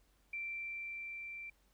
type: tone with level ramp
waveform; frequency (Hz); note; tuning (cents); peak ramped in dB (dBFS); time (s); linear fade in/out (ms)
sine; 2349; D7; 0; -38 to -44; 0.33-1.5; 5
effects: added 48 Hz sine -70 dBFS peak until 1.73 s + pink hiss -74 dBFS RMS until 1.73 s